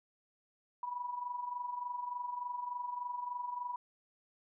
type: tone with amplitude modulation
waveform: sine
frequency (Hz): 979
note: B5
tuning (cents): -15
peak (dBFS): -34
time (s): 0.83-3.76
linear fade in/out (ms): 2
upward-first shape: sine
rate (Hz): 23.4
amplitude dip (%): 65
effects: none